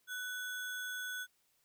sine tone with sample-and-hold, 1490 Hz, F#6, 12 cents sharp, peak -38 dBFS, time 0.07-1.27 s, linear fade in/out 50 ms, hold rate 4900 Hz, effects white hiss -75 dBFS RMS until 1.64 s

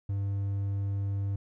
triangle tone, 99.3 Hz, G2, 23 cents sharp, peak -26 dBFS, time 0.09-1.36 s, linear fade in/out 5 ms, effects none

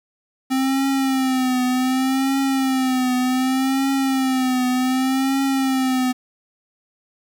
square tone with vibrato, 261.6 Hz, C4, in tune, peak -18 dBFS, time 0.5-6.13 s, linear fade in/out 20 ms, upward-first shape triangle, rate 0.66 Hz, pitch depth 73 cents each way, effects 8-bit

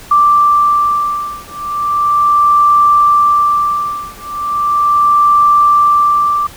sine beating tone pair, 1174.7 / 1175.07 Hz, D6 / D6, 0 / +1 cents, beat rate 0.37 Hz, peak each -11 dBFS, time 0.11-6.47 s, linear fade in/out 5 ms, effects pink hiss -35 dBFS RMS until 6.56 s

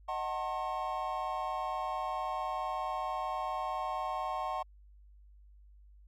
triangle chord, D# diminished seventh, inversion none, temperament just, 622.3 / 746.7 / 896 / 1075.3 Hz, D#5 / F#5 / A5 / C6, 0 / +16 / +31 / +47 cents, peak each -39 / -35 / -38 / -35 dBFS, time 0.08-4.63 s, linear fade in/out 10 ms, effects added 50 Hz sine -54 dBFS peak until 6.07 s + MP3 96 kbps

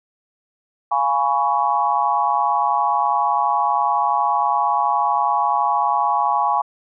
sine chord, C# dominant seventh, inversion first, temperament equal with one note detuned, 698.5 / 830.6 / 987.8 / 1117.1 Hz, E#5 / G#5 / B5 / C#6, 0 / 0 / 0 / +13 cents, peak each -25 / -19 / -22 / -21 dBFS, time 0.91-6.62 s, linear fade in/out 10 ms, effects none

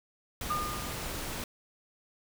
pink noise, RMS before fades -37 dBFS, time 0.41-1.44 s, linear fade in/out 2 ms
sine tone with exponential decay, 1214 Hz, D#6, 43 cents flat, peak -27 dBFS, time 0.5-1.29 s, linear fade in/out 5 ms, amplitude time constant 170 ms
effects none

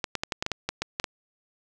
clicks, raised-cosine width 0.2 ms, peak -10 dBFS, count 11, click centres 0.042 / 0.153 / 0.235 / 0.322 / 0.425 / 0.464 / 0.517 / 0.69 / 0.82 / 0.999 / 1.042 s, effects none

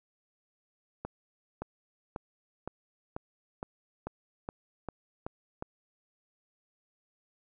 accelerating click train, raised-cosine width 1 ms, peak -22 dBFS, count 11, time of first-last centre 1.05-5.624 s, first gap 570 ms, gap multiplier 0.95, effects none

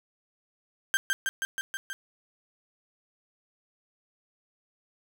35% pulse tone with echo, 1575 Hz, G6, 8 cents sharp, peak -20 dBFS, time 0.94-0.97 s, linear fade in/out 0 ms, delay 160 ms, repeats 6, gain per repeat -2 dB, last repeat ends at 1.93 s, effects none

